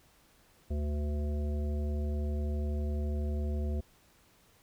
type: harmonic tone with a mistuned harmonic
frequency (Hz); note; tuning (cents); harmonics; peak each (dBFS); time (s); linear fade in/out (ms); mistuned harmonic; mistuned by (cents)
74; D2; +14; 1 / 3 / 5 / 7 / 9; -30 / -40 / -44 / -47 / -49; 0.7-3.81; 10; 7; -35
effects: pink hiss -64 dBFS RMS until 4.62 s